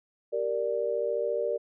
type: chord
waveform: sine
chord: G minor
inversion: none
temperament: equal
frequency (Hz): 392 / 466.2 / 587.3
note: G4 / Bb4 / D5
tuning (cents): 0 / 0 / 0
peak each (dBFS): -34 / -29 / -30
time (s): 0.32-1.58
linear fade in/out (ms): 20
effects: none